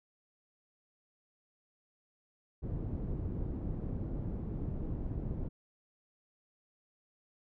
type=low-pass noise; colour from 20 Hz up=pink; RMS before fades=-37 dBFS; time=2.62-5.49 s; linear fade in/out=20 ms; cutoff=280 Hz; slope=12 dB/octave; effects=none